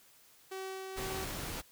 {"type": "tone with tremolo", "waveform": "sawtooth", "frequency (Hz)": 381.2, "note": "G4", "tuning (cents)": -48, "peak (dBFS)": -35, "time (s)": [0.51, 1.25], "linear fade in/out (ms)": 10, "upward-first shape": "sine", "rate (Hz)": 2, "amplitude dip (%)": 25}
{"type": "noise", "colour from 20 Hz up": "pink", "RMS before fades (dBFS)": -40, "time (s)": [0.96, 1.62], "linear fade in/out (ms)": 20}
{"effects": ["white hiss -62 dBFS RMS until 1.71 s"]}